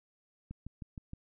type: click train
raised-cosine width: 5 ms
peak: -30 dBFS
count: 5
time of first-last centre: 0.51-1.134 s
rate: 6.41 Hz
effects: none